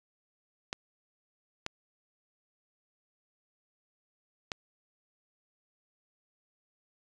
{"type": "clicks", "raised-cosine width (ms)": 0.2, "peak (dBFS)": -16, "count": 3, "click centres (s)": [0.729, 1.664, 4.518], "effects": ["resampled to 22050 Hz"]}